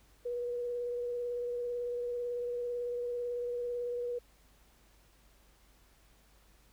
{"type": "tone with vibrato", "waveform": "sine", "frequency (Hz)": 484.1, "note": "B4", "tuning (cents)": -35, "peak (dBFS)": -33, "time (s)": [0.25, 4.19], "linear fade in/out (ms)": 10, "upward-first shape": "sine", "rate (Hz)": 18, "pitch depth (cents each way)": 16, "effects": ["added 50 Hz sine -64 dBFS peak until 6.72 s", "pink hiss -66 dBFS RMS until 6.72 s"]}